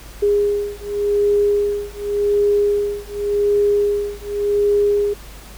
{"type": "beating tone pair", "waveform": "sine", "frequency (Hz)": [409.2, 410.08], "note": ["G#4", "G#4"], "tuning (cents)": [-26, -22], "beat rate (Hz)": 0.88, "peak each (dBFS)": -18, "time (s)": [0.22, 5.14], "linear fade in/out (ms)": 10, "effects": ["added 50 Hz sine -37 dBFS peak until 5.57 s", "pink hiss -41 dBFS RMS until 5.57 s"]}